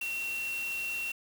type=tone in noise; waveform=sine; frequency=2728 Hz; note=F7; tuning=41 cents flat; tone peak=-32 dBFS; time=0.01-1.12 s; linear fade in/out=5 ms; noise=white; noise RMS=-44 dBFS; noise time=0.01-1.12 s; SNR=+9 dB; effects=none